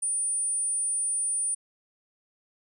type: tone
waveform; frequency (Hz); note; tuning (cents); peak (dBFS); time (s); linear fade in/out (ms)
sine; 9300; D9; -18; -25; 0.02-1.55; 10
effects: none